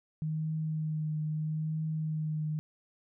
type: tone with vibrato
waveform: sine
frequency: 155.56 Hz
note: D#3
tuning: in tune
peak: -30 dBFS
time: 0.22-2.59 s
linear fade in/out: 0 ms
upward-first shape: triangle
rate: 0.77 Hz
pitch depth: 23 cents each way
effects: none